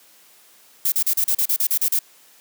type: noise bursts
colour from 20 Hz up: violet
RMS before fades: -19 dBFS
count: 11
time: 0.85-1.991 s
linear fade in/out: 5 ms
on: 71 ms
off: 36 ms
effects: white hiss -52 dBFS RMS until 2.4 s + high-pass 200 Hz 12 dB/octave